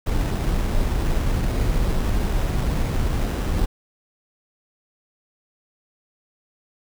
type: noise with sample-and-hold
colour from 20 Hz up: brown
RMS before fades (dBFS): -21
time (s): 0.06-3.66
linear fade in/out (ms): 10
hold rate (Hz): 4410
effects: none